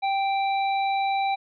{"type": "harmonic tone", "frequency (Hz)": 784, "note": "G5", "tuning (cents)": 0, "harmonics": [1, 3, 5], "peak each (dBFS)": [-22, -32, -36], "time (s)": [0.02, 1.36], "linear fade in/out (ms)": 20, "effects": []}